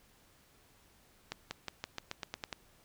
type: accelerating click train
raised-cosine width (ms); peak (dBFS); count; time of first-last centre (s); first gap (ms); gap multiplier
0.2; -20; 10; 1.32-2.528; 190; 0.91
effects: pink hiss -65 dBFS RMS until 2.84 s